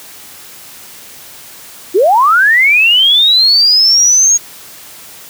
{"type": "linear sweep", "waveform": "sine", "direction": "up", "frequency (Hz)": [323.9, 6645], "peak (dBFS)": -5, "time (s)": [1.94, 4.38], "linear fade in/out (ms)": 20, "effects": ["white hiss -34 dBFS RMS until 5.29 s", "high-pass 60 Hz 12 dB/octave"]}